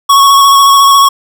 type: tone with vibrato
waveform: square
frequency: 1108.7 Hz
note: C#6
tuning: in tune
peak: -3 dBFS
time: 0.09-1.09 s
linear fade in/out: 10 ms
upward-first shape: square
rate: 14 Hz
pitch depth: 17 cents each way
effects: none